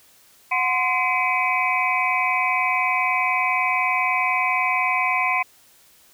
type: tone cluster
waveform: sine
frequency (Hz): 733 / 1036 / 2044 / 2290 / 2520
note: F#5 / C6 / C7 / D7 / D#7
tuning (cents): -16 / -17 / -41 / -44 / +21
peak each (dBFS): -26 / -23 / -27 / -24 / -26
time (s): 0.51-5.43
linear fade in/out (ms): 10
effects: white hiss -54 dBFS RMS until 6.13 s